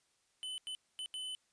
square tone bursts at uneven times, 3023 Hz, F#7, 36 cents sharp, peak -40 dBFS, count 4, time 0.43-0.58 / 0.67-0.75 / 0.99-1.06 / 1.14-1.35 s, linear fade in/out 0 ms, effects white hiss -75 dBFS RMS until 1.52 s + resampled to 22050 Hz

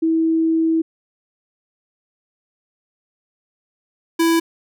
sine / square tone pair in turn, 324.4 / 331 Hz, E4 / E4, -28 / +7 cents, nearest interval unison, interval 35 cents, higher second, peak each -14 dBFS, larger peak neither, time 0.02-0.82 / 4.19-4.4 s, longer first, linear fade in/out 10 ms, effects none

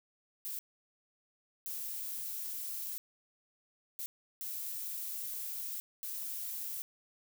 violet noise bursts at uneven times, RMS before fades -40 dBFS, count 5, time 0.45-0.59 / 1.66-2.98 / 3.99-4.06 / 4.41-5.8 / 6.03-6.82 s, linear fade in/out 0 ms, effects none

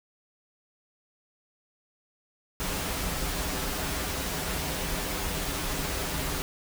pink noise with comb filter, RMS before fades -31 dBFS, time 2.6-6.42 s, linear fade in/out 0 ms, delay 8.8 ms, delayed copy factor -0.55, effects none

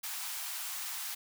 white high-pass noise, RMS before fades -39 dBFS, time 0.03-1.15 s, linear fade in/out 10 ms, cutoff 740 Hz, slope 48 dB/octave, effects none

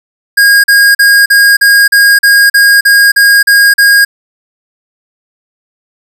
square tone bursts, 1630 Hz, G#6, 33 cents flat, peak -3 dBFS, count 12, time 0.37-4.05 s, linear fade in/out 10 ms, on 270 ms, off 40 ms, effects none

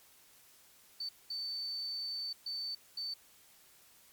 sine tone bursts at uneven times, 4535 Hz, C#8, 39 cents sharp, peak -36 dBFS, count 4, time 1-1.09 / 1.3-2.33 / 2.46-2.75 / 2.97-3.14 s, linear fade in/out 5 ms, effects white hiss -62 dBFS RMS until 4.12 s + MP3 96 kbps

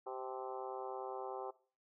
harmonic tone with a mistuned harmonic, 130 Hz, C3, 11 cents flat, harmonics 3 / 4 / 5 / 6 / 7 / 8 / 9 / 10, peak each -46 / -48 / -54 / -46 / -51 / -52 / -56 / -58 dBFS, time 0.06-1.51 s, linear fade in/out 10 ms, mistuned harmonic 7, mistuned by -64 cents, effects noise-tail reverb RT60 0.4 s tail -19 dB re dry

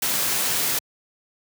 white noise, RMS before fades -23 dBFS, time 0.02-0.79 s, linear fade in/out 5 ms, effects high-pass 100 Hz 12 dB/octave

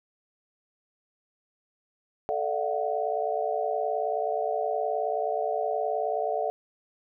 sine tone cluster, 439.6 / 595 / 685 / 744 Hz, A4 / D5 / F5 / F#5, -2 / +22 / -34 / +9 cents, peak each -31 dBFS, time 2.29-6.5 s, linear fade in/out 0 ms, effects none

